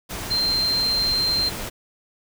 sine tone in noise, 4154 Hz, C8, 13 cents flat, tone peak -19 dBFS, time 0.3-1.5 s, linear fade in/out 20 ms, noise pink, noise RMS -31 dBFS, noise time 0.09-1.7 s, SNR +9 dB, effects none

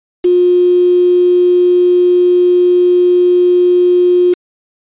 sine tone with quantisation, 357 Hz, F4, 38 cents sharp, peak -6 dBFS, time 0.24-4.34 s, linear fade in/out 10 ms, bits 4, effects resampled to 8000 Hz

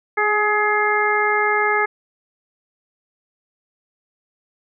harmonic tone with a mistuned harmonic, 421.4 Hz, G#4, 25 cents sharp, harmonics 1 / 2 / 3 / 4 / 5, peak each -22 / -22 / -22 / -22 / -22 dBFS, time 0.17-1.86 s, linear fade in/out 10 ms, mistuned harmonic 1, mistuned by -17 cents, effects none

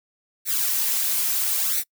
blue noise with flanger, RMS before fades -23 dBFS, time 0.45-1.84 s, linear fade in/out 50 ms, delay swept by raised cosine 0.49 to 5.19 ms, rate 0.75 Hz, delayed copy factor +0.8, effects noise-tail reverb RT60 0.1 s tail -26 dB re dry

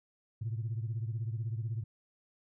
sine beating tone pair, 110 / 126 Hz, A2 / B2, 0 / +35 cents, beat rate 16 Hz, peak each -33 / -38 dBFS, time 0.41-1.84 s, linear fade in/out 10 ms, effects tanh soft clip ceiling -28 dBFS

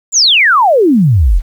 sine exponential sweep, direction down, 7450 to 34.38 Hz, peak -5 dBFS, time 0.12-1.42 s, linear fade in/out 50 ms, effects 7-bit

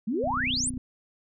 sine exponential sweep, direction up, 196 to 10070 Hz, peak -25 dBFS, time 0.07-0.7 s, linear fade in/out 10 ms
sine tone with tremolo, 252.7 Hz, B3, 40 cents sharp, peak -32 dBFS, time 0.13-0.78 s, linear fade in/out 2 ms, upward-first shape triangle, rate 3.5 Hz, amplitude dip 35%
click train, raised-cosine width 5 ms, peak -25 dBFS, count 17, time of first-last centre 0.24-0.772 s, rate 30.1 Hz
effects none

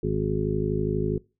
harmonic tone, 52.3 Hz, G#1, 13 cents sharp, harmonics 1 / 2 / 3 / 4 / 5 / 7 / 8, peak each -32 / -32 / -29 / -34 / -33 / -28 / -30 dBFS, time 0.03-1.18 s, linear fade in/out 5 ms, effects noise-tail reverb RT60 0.3 s tail -23 dB re dry

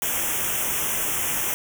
white band-stop noise, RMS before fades -25 dBFS, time 0.02-1.54 s, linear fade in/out 0 ms, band 3400 to 5600 Hz, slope 96 dB/octave, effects none

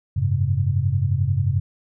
sine chord, F# suspended second, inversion none, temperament equal with one note detuned, 92.5 / 103.83 / 135.04 Hz, F#2 / G#2 / C#3, 0 / 0 / -45 cents, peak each -22 dBFS, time 0.16-1.6 s, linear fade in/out 10 ms, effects none

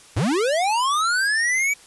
square linear sweep, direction up, 77.78 to 2304 Hz, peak -19 dBFS, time 0.16-1.74 s, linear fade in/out 10 ms, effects white hiss -48 dBFS RMS until 1.86 s + resampled to 24000 Hz

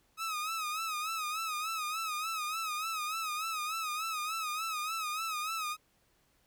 sawtooth tone with vibrato, 1270 Hz, D#6, 35 cents sharp, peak -30 dBFS, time 0.17-5.77 s, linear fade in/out 50 ms, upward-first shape sine, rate 3.4 Hz, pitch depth 83 cents each way, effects pink hiss -71 dBFS RMS until 6.46 s

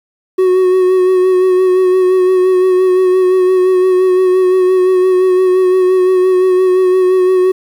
triangle tone with vibrato, 370 Hz, F#4, in tune, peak -5 dBFS, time 0.38-7.52 s, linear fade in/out 10 ms, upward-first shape sine, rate 5.8 Hz, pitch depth 25 cents each way, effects 7-bit

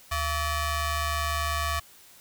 sawtooth ring-modulated tone, 606 Hz, D#5, 46 cents flat, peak -19 dBFS, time 0.11-1.8 s, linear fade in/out 10 ms, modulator 531 Hz, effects white hiss -53 dBFS RMS until 2.2 s

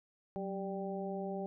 harmonic tone with a mistuned harmonic, 196 Hz, G3, in tune, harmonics 1 / 2 / 3 / 4, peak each -40 / -41 / -43 / -44 dBFS, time 0.36-1.46 s, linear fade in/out 0 ms, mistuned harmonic 1, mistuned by -72 cents, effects none

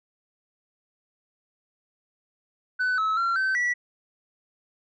sine tone with pitch steps, 1502 / 1296 / 1368 / 1540 / 1948 Hz, F#6 / E6 / F6 / G6 / B6, +26 / -30 / -36 / -31 / -24 cents, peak -19 dBFS, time 2.79-3.74 s, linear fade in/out 20 ms, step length 190 ms, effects tanh soft clip ceiling -21 dBFS

